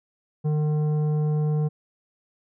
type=tone with tanh clipping; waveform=sine; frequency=151.5 Hz; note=D#3; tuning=46 cents flat; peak=-22 dBFS; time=0.44-1.69 s; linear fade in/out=20 ms; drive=10 dB; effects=none